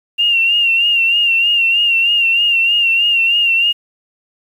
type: tone with vibrato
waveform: sine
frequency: 2774 Hz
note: F7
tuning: 12 cents flat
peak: -10 dBFS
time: 0.18-3.73 s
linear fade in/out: 20 ms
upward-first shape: sine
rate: 3.2 Hz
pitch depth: 51 cents each way
effects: 7-bit